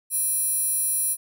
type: tone with high-pass filter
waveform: square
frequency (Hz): 825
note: G#5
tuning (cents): -12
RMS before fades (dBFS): -24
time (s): 0.1-1.17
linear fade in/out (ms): 50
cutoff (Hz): 11000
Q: 6.2
effects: none